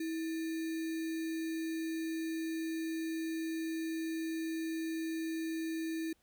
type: tone with sample-and-hold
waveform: sine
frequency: 323.8 Hz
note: E4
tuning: 31 cents flat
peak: -34 dBFS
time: 0-6.13 s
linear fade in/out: 5 ms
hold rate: 2100 Hz
effects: pink hiss -73 dBFS RMS until 6.22 s